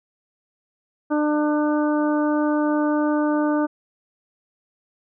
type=harmonic tone; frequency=299.5 Hz; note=D4; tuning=34 cents sharp; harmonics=1 / 2 / 3 / 4 / 5; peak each=-19 / -25 / -29 / -31 / -33 dBFS; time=1.1-3.67 s; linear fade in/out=20 ms; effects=none